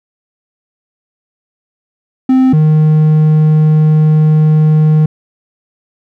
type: tone pair in turn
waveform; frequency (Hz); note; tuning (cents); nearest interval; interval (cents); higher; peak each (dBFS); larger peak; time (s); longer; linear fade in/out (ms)
triangle; 260 / 154.6; C4 / D#3; -11 / -11; major sixth; 900; first; -3; neither; 2.29-2.53 / 2.53-5.06; second; 5
effects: none